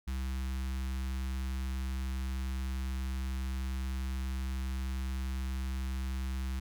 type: tone with notch filter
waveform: square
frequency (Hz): 65.2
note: C2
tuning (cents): -5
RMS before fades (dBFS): -35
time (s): 0.07-6.6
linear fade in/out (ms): 10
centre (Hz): 530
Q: 0.53
effects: none